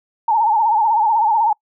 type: tone with vibrato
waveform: sine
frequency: 880 Hz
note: A5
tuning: in tune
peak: -12 dBFS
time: 0.28-1.53 s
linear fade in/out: 5 ms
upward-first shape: sine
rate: 16 Hz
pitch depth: 100 cents each way
effects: noise-tail reverb RT60 0.1 s tail -26 dB re dry